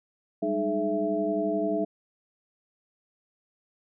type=tone cluster; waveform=sine; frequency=194.4 / 205.8 / 306.9 / 422.5 / 665 Hz; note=G3 / G#3 / D#4 / G#4 / E5; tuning=-14 / -16 / -24 / +30 / +15 cents; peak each=-36 / -36 / -29 / -31 / -28 dBFS; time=0.42-1.85 s; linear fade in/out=10 ms; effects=none